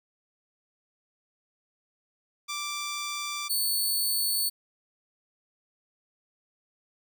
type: tone pair in turn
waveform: 10% pulse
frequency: 1174.7 / 4449 Hz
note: D6 / C#8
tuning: 0 / +5 cents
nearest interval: octave + major seventh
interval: 2305 cents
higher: second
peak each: -23 / -18 dBFS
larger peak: second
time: 2.48-3.49 / 3.49-4.5 s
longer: neither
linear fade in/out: 20 ms
effects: none